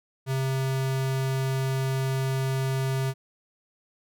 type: tone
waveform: square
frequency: 133.1 Hz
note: C3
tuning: 30 cents sharp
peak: -25 dBFS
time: 0.26-3.14 s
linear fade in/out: 50 ms
effects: none